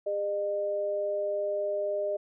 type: tone pair together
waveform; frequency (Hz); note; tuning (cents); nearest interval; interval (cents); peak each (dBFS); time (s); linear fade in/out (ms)
sine; 405.4 / 607.4; G#4 / D#5; -42 / -42; perfect fifth; 700; -34 / -28; 0.06-2.17; 10
effects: none